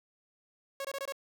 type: tone bursts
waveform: sawtooth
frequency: 550 Hz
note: C#5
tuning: 14 cents flat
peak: -31 dBFS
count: 5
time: 0.8-1.123 s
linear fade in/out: 2 ms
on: 47 ms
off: 22 ms
effects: none